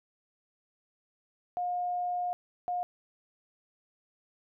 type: tone bursts at uneven times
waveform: sine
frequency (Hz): 714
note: F5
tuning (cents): +38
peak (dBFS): -29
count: 2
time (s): 1.57-2.33 / 2.68-2.83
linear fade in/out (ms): 0
effects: none